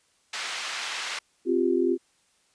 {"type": "band-pass noise", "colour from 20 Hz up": "pink", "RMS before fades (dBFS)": -33, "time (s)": [0.33, 1.19], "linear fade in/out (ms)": 5, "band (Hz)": [1400, 5200], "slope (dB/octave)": 12}
{"type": "chord", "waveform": "sine", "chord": "C suspended fourth", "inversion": "none", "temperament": "equal", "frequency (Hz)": [261.6, 349.2, 392], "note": ["C4", "F4", "G4"], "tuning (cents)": [0, 0, 0], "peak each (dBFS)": [-27, -23, -26], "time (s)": [1.45, 1.98], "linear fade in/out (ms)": 50}
{"effects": ["white hiss -66 dBFS RMS until 2.54 s", "resampled to 22050 Hz"]}